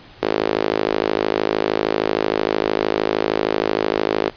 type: tone with high-pass filter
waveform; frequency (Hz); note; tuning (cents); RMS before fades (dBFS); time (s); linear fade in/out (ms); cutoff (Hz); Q
sawtooth; 53.1; G#1; +39; -20; 0.22-4.3; 10; 400; 2.4
effects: pink hiss -44 dBFS RMS until 4.36 s + resampled to 11025 Hz